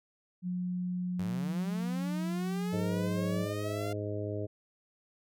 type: tone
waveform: sine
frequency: 180 Hz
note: F#3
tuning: 47 cents flat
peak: -31 dBFS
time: 0.42-3.47 s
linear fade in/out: 50 ms
type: linear sweep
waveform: sawtooth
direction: up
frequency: 89.8 to 698.5 Hz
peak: -35 dBFS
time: 1.19-3.93 s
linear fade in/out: 5 ms
type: harmonic tone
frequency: 103.83 Hz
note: G#2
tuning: in tune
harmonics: 1 / 2 / 3 / 4 / 5 / 6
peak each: -36 / -47 / -40 / -39 / -43 / -41 dBFS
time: 2.72-4.47 s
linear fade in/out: 20 ms
effects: none